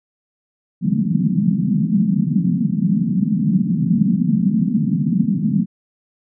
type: band-pass noise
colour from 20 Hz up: pink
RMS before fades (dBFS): -17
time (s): 0.81-5.66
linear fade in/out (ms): 50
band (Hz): 160 to 230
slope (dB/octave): 48
effects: none